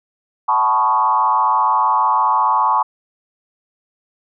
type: tone with frequency modulation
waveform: sine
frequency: 987.8 Hz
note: B5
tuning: in tune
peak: -12 dBFS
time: 0.48-2.83 s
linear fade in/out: 10 ms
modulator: 115 Hz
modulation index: 1.5
effects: none